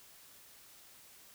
silence, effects white hiss -58 dBFS RMS until 1.34 s

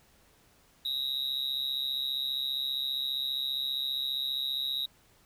triangle tone with amplitude modulation, 3809 Hz, A#7, 37 cents sharp, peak -24 dBFS, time 0.85-4.86 s, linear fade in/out 5 ms, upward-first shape sine, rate 135 Hz, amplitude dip 100%, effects pink hiss -63 dBFS RMS until 5.25 s

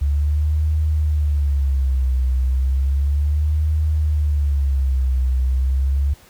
sine tone with vibrato, 70.3 Hz, C#2, 25 cents sharp, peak -15 dBFS, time 0.01-6.14 s, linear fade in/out 10 ms, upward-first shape sine, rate 0.33 Hz, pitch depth 160 cents each way, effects pink hiss -49 dBFS RMS until 6.29 s

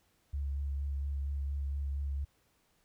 sine tone with vibrato, 70 Hz, C#2, 18 cents sharp, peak -32 dBFS, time 0.33-2.25 s, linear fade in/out 10 ms, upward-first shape sine, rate 4.3 Hz, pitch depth 19 cents each way, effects pink hiss -72 dBFS RMS until 2.84 s

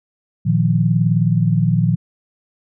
sine chord, Bb suspended fourth, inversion none, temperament just, 116.54 / 155.39 / 174.81 Hz, Bb2 / Eb3 / F3, 0 / -2 / +2 cents, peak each -17 dBFS, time 0.45-1.96 s, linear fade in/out 20 ms, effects none

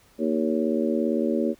harmonic tone with a mistuned harmonic, 77.78 Hz, D#2, in tune, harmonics 3 / 4 / 5 / 6 / 7, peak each -25 / -27 / -28 / -32 / -29 dBFS, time 0.18-1.55 s, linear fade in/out 50 ms, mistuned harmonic 7, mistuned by +40 cents, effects pink hiss -58 dBFS RMS until 1.59 s

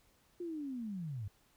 sine linear sweep, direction down, 357.7 to 92.5 Hz, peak -38 dBFS, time 0.4-1.28 s, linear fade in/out 5 ms, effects pink hiss -70 dBFS RMS until 1.56 s

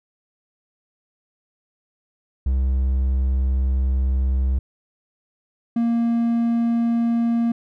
triangle tone pair in turn, 65.41 / 233.1 Hz, C2 / A#3, 0 / 0 cents, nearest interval octave + minor seventh, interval 2200 cents, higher second, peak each -15 dBFS, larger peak neither, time 2.46-4.59 / 5.76-7.52 s, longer first, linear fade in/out 5 ms, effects none

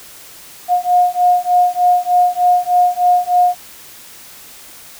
sine beating tone pair, 715 / 718.3 Hz, F5 / F5, +41 / +48 cents, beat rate 3.3 Hz, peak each -13 dBFS, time 0.68-3.56 s, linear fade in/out 50 ms, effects white hiss -38 dBFS RMS until 4.99 s

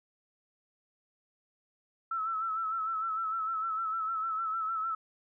sine tone with vibrato, 1316 Hz, E6, 3 cents flat, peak -30 dBFS, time 2.11-4.95 s, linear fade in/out 5 ms, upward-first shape sine, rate 6.6 Hz, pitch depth 49 cents each way, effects none

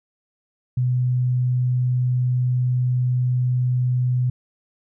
sine tone, 125.3 Hz, B2, 25 cents sharp, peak -17 dBFS, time 0.77-4.3 s, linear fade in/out 5 ms, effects none

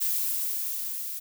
violet noise with level ramp, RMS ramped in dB -26 to -35 dBFS, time 0-1.2 s, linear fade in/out 20 ms, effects none

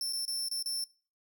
sawtooth tone with dropouts, 5370 Hz, E8, 31 cents sharp, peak -29 dBFS, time 0.01-0.84 s, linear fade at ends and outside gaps 1 ms, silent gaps 0.126-0.132 / 0.252-0.279 / 0.485-0.513 / 0.626-0.659 s, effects noise-tail reverb RT60 0.4 s tail -23 dB re dry

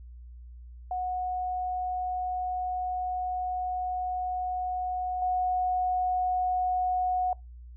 sine tone with level steps, 732 Hz, F#5, 19 cents flat, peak -28 / -24 dBFS, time 0.91-7.33 s, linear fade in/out 2 ms, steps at 5.22 s, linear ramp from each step 2 ms, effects noise-tail reverb RT60 0.2 s tail -24 dB re dry + added 60 Hz sine -43 dBFS peak until 7.76 s

